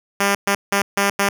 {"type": "tone bursts at uneven times", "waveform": "5% pulse", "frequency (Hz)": 199.7, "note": "G3", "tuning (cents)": 32, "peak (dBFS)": -4, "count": 5, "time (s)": [[0.2, 0.35], [0.47, 0.55], [0.72, 0.82], [0.97, 1.1], [1.19, 1.29]], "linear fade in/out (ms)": 5, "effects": []}